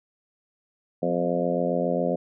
harmonic tone with a mistuned harmonic, 87.31 Hz, F2, in tune, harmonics 2 / 3 / 4 / 5 / 6 / 7 / 8, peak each -29 / -30 / -33 / -31 / -27 / -29 / -33 dBFS, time 1.02-2.16 s, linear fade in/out 10 ms, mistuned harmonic 3, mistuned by -45 cents, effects none

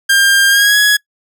sawtooth tone with pitch glide, 1600 to 1676.6 Hz, G6 to G#6, +35 to +16 cents, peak -4 dBFS, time 0.09-0.97 s, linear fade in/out 10 ms, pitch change +81 cents, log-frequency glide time 0.48-0.77 s, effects noise-tail reverb RT60 0.1 s tail -24 dB re dry

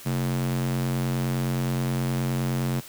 square tone with high-pass filter, 44.79 Hz, F1, 44 cents sharp, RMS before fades -26 dBFS, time 0.05-2.81 s, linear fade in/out 20 ms, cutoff 160 Hz, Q 4, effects white hiss -44 dBFS RMS until 2.88 s

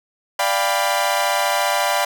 sawtooth chord, G dominant seventh, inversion second, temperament equal with one note detuned, 587.3 / 698.5 / 793.1 / 987.8 Hz, D5 / F5 / G5 / B5, 0 / 0 / +20 / 0 cents, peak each -19 dBFS, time 0.39-2.05 s, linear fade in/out 5 ms, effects none

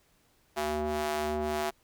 sawtooth ring-modulated tone, 151.4 Hz, D#3, 47 cents flat, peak -22 dBFS, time 0.56-1.71 s, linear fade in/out 20 ms, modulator 529 Hz, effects pink hiss -67 dBFS RMS until 1.83 s

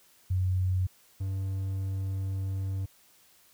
sine / triangle tone pair in turn, 92.5 / 96.11 Hz, F#2 / G2, 0 / -34 cents, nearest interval minor second, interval 66 cents, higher second, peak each -24 / -27 dBFS, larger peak first, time 0.3-0.87 / 1.2-2.86 s, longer second, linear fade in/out 10 ms, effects white hiss -61 dBFS RMS until 3.53 s

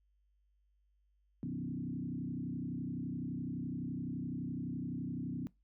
sine tone with frequency modulation, 208.6 Hz, G#3, 8 cents sharp, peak -36 dBFS, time 1.43-5.47 s, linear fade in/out 0 ms, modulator 31.8 Hz, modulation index 2.5, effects noise-tail reverb RT60 0.2 s tail -22 dB re dry + added 50 Hz sine -70 dBFS peak until 5.63 s

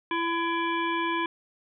harmonic tone, 335.6 Hz, E4, 31 cents sharp, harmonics 1 / 3 / 5 / 7 / 9 / 10, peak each -30 / -28 / -34 / -34 / -43 / -40 dBFS, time 0.11-1.26 s, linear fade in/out 2 ms, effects none

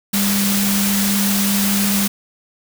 sine tone in noise, 200 Hz, G3, 35 cents sharp, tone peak -17 dBFS, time 0.13-2.08 s, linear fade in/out 10 ms, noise white, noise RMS -20 dBFS, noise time 0.13-2.08 s, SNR 0 dB, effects none

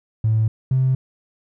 triangle tone pair in turn, 110 / 130.81 Hz, A2 / C3, 0 / 0 cents, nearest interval minor third, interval 300 cents, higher second, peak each -11 dBFS, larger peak neither, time 0.24-0.48 / 0.71-0.95 s, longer neither, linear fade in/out 5 ms, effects tanh soft clip ceiling -12 dBFS

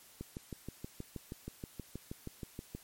click train, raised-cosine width 3 ms, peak -28 dBFS, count 17, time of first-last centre 0.21-2.75 s, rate 6.3 Hz, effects white hiss -59 dBFS RMS until 2.83 s + MP3 64 kbps

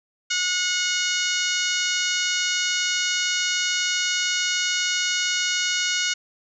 harmonic tone with a mistuned harmonic, 727 Hz, F#5, 31 cents flat, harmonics 2 / 3 / 4 / 5 / 6 / 7 / 8 / 9 / 10, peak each -28 / -29 / -27 / -31 / -31 / -33 / -32 / -30 / -36 dBFS, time 0.3-6.14 s, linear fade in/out 10 ms, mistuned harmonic 5, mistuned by +17 cents, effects none

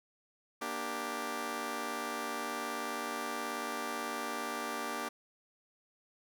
10% pulse chord, G minor, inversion first, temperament just, 235.2 / 294 / 392 Hz, Bb3 / D4 / G4, +16 / +2 / 0 cents, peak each -33 dBFS, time 0.61-5.09 s, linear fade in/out 10 ms, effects none

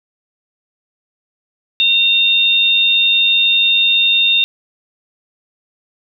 sine tone pair together, 2745 / 3653 Hz, F7 / A#7, -31 / -36 cents, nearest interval perfect fourth, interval 495 cents, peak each -15 / -11 dBFS, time 1.8-4.44 s, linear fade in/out 0 ms, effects none

